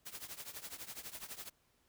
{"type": "noise with tremolo", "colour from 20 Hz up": "white", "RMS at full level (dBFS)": -44, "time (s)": [0.05, 1.5], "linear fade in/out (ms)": 20, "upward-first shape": "triangle", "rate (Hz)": 12, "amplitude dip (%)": 90, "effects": ["pink hiss -74 dBFS RMS until 1.88 s"]}